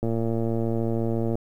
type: click train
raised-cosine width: 2 ms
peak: -14 dBFS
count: 152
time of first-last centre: 0.03-1.355 s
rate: 114 Hz
effects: 9-bit